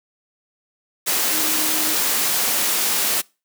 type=tone in noise; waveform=sine; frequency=311.1 Hz; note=D#4; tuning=in tune; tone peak=-30 dBFS; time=1.31-1.95 s; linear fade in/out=20 ms; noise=white; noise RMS=-20 dBFS; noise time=1.06-3.22 s; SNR=-13 dB; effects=noise-tail reverb RT60 0.3 s tail -25 dB re dry + high-pass 200 Hz 12 dB/octave